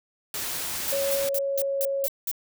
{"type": "noise", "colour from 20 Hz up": "white", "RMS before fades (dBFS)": -31, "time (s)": [0.34, 1.29], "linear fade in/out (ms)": 2}
{"type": "noise bursts", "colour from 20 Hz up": "violet", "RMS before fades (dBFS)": -28, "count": 7, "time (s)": [0.88, 2.314], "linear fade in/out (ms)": 0, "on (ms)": 42, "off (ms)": 190}
{"type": "tone with pitch glide", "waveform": "sine", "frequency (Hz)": [554.4, 550.6], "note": ["C#5", "C#5"], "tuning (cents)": [0, -12], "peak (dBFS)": -24, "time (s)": [0.92, 2.07], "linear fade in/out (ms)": 10, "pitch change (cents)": -12, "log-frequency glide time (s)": [1.16, 1.85]}
{"effects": []}